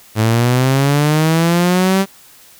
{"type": "linear sweep", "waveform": "sawtooth", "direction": "up", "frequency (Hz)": [107.1, 196], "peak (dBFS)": -7, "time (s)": [0.15, 2.06], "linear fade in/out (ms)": 50, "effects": ["white hiss -44 dBFS RMS until 2.59 s"]}